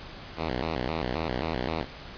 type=tone with vibrato; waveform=5% pulse; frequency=70.9 Hz; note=C#2; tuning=40 cents sharp; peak=-17 dBFS; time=0.36-1.86 s; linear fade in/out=50 ms; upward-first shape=square; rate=3.8 Hz; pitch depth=230 cents each way; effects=pink hiss -43 dBFS RMS until 2.17 s + resampled to 11025 Hz